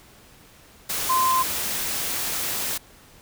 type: tone in noise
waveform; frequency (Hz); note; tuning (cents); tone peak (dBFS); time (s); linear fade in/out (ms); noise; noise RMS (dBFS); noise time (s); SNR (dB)
sine; 1037; C6; -16; -18; 1.09-1.43; 10; white; -27; 0.89-2.78; +6
effects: pink hiss -51 dBFS RMS until 3.21 s